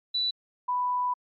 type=tone pair in turn; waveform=sine; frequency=3963 / 990.8 Hz; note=B7 / B5; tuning=+5 / +5 cents; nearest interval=2 octaves; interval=2400 cents; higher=first; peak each=-24 dBFS; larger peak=neither; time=0.14-0.31 / 0.68-1.14 s; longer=second; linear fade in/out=10 ms; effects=MP3 48 kbps